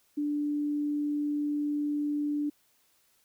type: tone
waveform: sine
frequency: 293.7 Hz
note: D4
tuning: in tune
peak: -27 dBFS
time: 0.17-2.5 s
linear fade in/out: 10 ms
effects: white hiss -68 dBFS RMS until 3.24 s